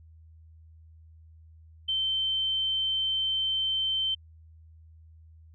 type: tone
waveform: sine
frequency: 3100 Hz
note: G7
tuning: 20 cents flat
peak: -25 dBFS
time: 1.88-4.15 s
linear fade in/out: 10 ms
effects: added 80 Hz sine -50 dBFS peak until 5.54 s